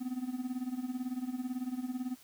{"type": "tone with tremolo", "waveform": "triangle", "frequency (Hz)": 252.7, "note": "B3", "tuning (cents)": 40, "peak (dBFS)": -29, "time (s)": [0, 2.16], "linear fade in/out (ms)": 20, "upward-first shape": "sine", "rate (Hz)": 18, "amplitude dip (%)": 80, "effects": ["white hiss -59 dBFS RMS until 2.23 s"]}